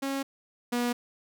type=tone pair in turn; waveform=sawtooth; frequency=273.2 / 241.9 Hz; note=C#4 / B3; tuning=-25 / -36 cents; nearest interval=major second; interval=211 cents; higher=first; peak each=-25 / -22 dBFS; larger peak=second; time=0.02-0.23 / 0.72-0.93 s; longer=neither; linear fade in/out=10 ms; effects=none